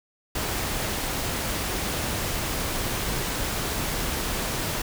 pink noise, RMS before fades -28 dBFS, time 0.35-4.82 s, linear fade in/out 5 ms, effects none

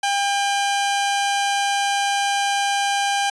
sawtooth tone pair together, 801 / 3035 Hz, G5 / F#7, +37 / +43 cents, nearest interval octave + major seventh, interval 2306 cents, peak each -15 / -26 dBFS, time 0.03-3.3 s, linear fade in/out 5 ms, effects resampled to 22050 Hz

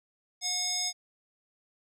square tone with band-pass filter, 726 Hz, F#5, 33 cents flat, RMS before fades -31 dBFS, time 0.41-0.93 s, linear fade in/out 50 ms, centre 5700 Hz, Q 4.7, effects none

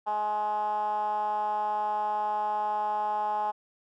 10% pulse tone with band-pass filter, 210.6 Hz, G#3, 24 cents sharp, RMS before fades -29 dBFS, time 0.06-3.52 s, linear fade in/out 20 ms, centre 870 Hz, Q 7.1, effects none

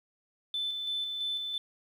sine tone with tremolo, 3520 Hz, A7, in tune, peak -29 dBFS, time 0.54-1.58 s, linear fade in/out 2 ms, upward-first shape square, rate 3 Hz, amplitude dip 35%, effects tanh soft clip ceiling -25 dBFS + 10-bit

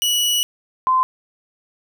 sawtooth / sine tone pair in turn, 2935 / 1033.2 Hz, F#7 / C6, -15 / -22 cents, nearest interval octave + tritone, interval 1807 cents, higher first, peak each -13 dBFS, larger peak neither, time 0.02-0.43 / 0.87-1.03 s, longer first, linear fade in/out 0 ms, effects none

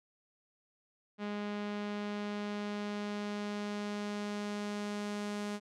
sawtooth tone with low-pass filter sweep, 206.6 Hz, G#3, 9 cents flat, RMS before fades -38 dBFS, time 1.18-5.6 s, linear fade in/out 50 ms, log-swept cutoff 3300 to 8100 Hz, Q 0.85, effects none

